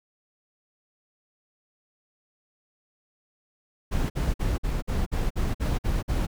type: noise bursts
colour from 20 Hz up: brown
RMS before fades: -25 dBFS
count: 10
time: 3.91-6.269 s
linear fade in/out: 20 ms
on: 190 ms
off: 51 ms
effects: none